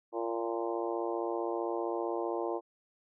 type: harmonic tone with a mistuned harmonic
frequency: 115.4 Hz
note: A#2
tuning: 17 cents flat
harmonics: 3 / 4 / 5 / 6 / 7 / 8 / 9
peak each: -35 / -37 / -39 / -41 / -42 / -43 / -44 dBFS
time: 0.12-2.61 s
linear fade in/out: 50 ms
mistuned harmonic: 8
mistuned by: -24 cents
effects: none